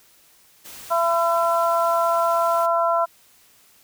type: noise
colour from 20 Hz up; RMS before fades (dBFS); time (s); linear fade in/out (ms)
white; -40; 0.64-2.67; 20
type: harmonic tone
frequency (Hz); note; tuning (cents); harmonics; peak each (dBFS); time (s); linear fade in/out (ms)
336.9; E4; +38; 2 / 3 / 4; -20 / -22 / -23; 0.9-3.06; 20
effects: white hiss -55 dBFS RMS until 3.83 s